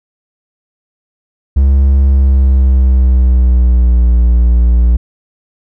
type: tone with pitch glide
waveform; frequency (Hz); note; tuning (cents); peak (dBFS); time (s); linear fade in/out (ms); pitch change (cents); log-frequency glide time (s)
triangle; 68.1 to 59.28; C#2 to A#1; -30 to +30; -3; 1.56-4.97; 10; -240; 2.03-4.15
effects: none